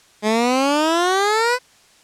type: exponential sweep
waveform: 15% pulse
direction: up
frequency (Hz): 208.7 to 509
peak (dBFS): -9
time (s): 0.22-1.59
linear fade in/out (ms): 50
effects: white hiss -52 dBFS RMS until 2.03 s + low-pass 8000 Hz 12 dB/octave